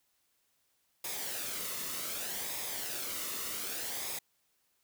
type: noise with flanger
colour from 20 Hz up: white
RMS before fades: -38 dBFS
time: 1.04-4.19 s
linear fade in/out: 5 ms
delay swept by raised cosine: 0.68 to 1.27 ms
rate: 0.65 Hz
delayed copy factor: -0.5
effects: white hiss -75 dBFS RMS until 4.83 s